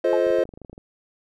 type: chord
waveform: triangle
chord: F dominant seventh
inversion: none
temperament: just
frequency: 349.2 / 436.5 / 523.8 / 628.6 Hz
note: F4 / A4 / C5 / Eb5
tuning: 0 / -14 / +2 / +18 cents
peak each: -22 / -23 / -19 / -22 dBFS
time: 0.04-0.44 s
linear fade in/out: 5 ms
type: tone with exponential decay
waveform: sine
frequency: 848 Hz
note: G#5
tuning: 36 cents sharp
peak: -21 dBFS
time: 0.13-0.23 s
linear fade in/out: 0 ms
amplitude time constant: 21 ms
type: clicks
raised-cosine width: 2 ms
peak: -28 dBFS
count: 12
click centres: 0.268 / 0.305 / 0.387 / 0.454 / 0.491 / 0.538 / 0.575 / 0.617 / 0.648 / 0.697 / 0.73 / 0.779 s
effects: none